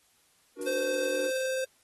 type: chord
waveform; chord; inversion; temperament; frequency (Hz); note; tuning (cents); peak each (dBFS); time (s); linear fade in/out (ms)
triangle; D augmented; none; equal with one note detuned; 293.7 / 370 / 477.1; D4 / F#4 / A#4; 0 / 0 / +40; -37 / -36 / -34; 0.56-1.31; 50
type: noise with tremolo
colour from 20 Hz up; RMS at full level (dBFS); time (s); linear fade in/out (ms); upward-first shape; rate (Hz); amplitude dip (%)
violet; -39; 0.61-1.47; 5; square; 19; 65
type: tone with pitch glide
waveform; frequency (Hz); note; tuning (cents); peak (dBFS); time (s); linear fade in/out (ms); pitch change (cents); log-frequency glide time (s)
square; 519 to 522.6; C5 to C5; -14 to -2; -29; 0.66-1.65; 10; +12; 0.93-1.42
effects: white hiss -66 dBFS RMS until 1.83 s + AAC 32 kbps